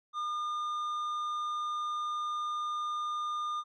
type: tone with tanh clipping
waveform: sine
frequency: 1211 Hz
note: D#6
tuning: 47 cents flat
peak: -33 dBFS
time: 0.13-3.64 s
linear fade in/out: 50 ms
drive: 7 dB
effects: none